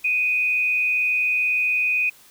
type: tone with frequency modulation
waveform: sine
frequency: 2489 Hz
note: D#7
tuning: in tune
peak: -18 dBFS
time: 0.04-2.1 s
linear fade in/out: 10 ms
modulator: 127 Hz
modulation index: 0.39
effects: white hiss -51 dBFS RMS until 2.3 s